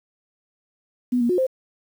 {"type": "tone with pitch steps", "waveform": "sine", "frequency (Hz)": [247.3, 237.8, 361.5, 522], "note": ["B3", "A#3", "F#4", "C5"], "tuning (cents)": [3, 35, -40, -4], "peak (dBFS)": -17, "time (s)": [1.12, 1.468], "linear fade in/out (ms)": 10, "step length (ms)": 87, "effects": ["8-bit"]}